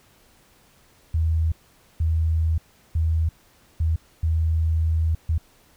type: tone bursts at uneven times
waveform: sine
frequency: 80.6 Hz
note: E2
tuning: 38 cents flat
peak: -18 dBFS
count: 6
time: 1.14-1.52 / 2-2.58 / 2.95-3.29 / 3.8-3.96 / 4.23-5.15 / 5.29-5.38 s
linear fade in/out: 5 ms
effects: pink hiss -57 dBFS RMS until 5.76 s